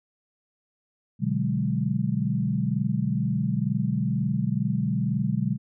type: chord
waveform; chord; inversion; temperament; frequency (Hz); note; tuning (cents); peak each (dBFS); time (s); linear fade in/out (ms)
sine; G# half-diminished seventh; first; equal with one note detuned; 123.47 / 146.83 / 185.53 / 207.7; B2 / D3 / F#3 / G#3; 0 / 0 / +5 / 0; -28; 1.19-5.58; 50
effects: none